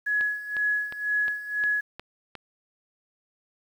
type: tone with tremolo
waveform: sine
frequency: 1686 Hz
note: G#6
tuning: 26 cents sharp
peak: -21 dBFS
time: 0.06-1.81 s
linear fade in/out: 10 ms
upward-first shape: sine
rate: 2 Hz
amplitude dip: 80%
type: click train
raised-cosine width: 0.3 ms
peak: -22 dBFS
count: 7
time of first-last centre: 0.21-2.353 s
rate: 2.8 Hz
effects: 9-bit